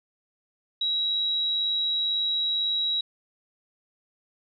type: tone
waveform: sine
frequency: 3866 Hz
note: B7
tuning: 38 cents flat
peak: -23 dBFS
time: 0.81-3.01 s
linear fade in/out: 5 ms
effects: none